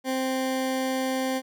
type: tone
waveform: 20% pulse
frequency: 261.6 Hz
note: C4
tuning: in tune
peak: -20 dBFS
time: 0.04-1.42 s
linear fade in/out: 50 ms
effects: none